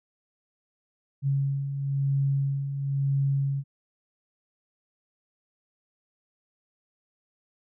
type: beating tone pair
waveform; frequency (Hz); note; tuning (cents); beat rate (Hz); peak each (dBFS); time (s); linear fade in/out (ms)
sine; 137.5 / 138.5; C#3 / C#3; -14 / -1; 1; -32 / -24; 1.22-3.64; 50
effects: none